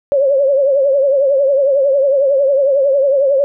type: tone with vibrato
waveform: sine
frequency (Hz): 551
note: C#5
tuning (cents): -11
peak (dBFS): -9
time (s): 0.12-3.44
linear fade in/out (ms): 0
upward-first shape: triangle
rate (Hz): 11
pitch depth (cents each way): 100
effects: none